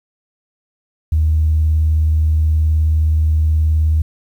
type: tone with vibrato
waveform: sine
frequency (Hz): 78.1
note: D#2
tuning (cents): +7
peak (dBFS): -10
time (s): 1.12-4.02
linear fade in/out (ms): 5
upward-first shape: sine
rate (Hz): 19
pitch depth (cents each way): 20
effects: tanh soft clip ceiling -6 dBFS + 8-bit